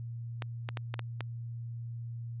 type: clicks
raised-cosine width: 0.3 ms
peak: -20 dBFS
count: 6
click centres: 0.422 / 0.689 / 0.772 / 0.941 / 0.993 / 1.207 s
effects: added 117 Hz sine -37 dBFS peak until 2.4 s + resampled to 8000 Hz